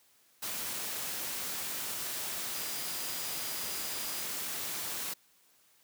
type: tone in noise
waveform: sine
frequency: 4899 Hz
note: D#8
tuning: 28 cents flat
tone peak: -46 dBFS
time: 2.54-4.23 s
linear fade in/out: 10 ms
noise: white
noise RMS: -37 dBFS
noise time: 0.42-5.14 s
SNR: -12 dB
effects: white hiss -66 dBFS RMS until 5.83 s + high-pass 100 Hz 12 dB/octave